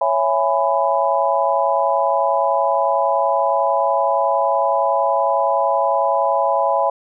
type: chord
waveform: sine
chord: C# minor seventh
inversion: none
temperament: just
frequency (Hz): 554.4 / 665.2 / 831.5 / 997.9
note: C#5 / E5 / G#5 / B5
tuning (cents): 0 / +16 / +2 / +18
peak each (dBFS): -20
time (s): 0.01-6.9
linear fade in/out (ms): 5
effects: none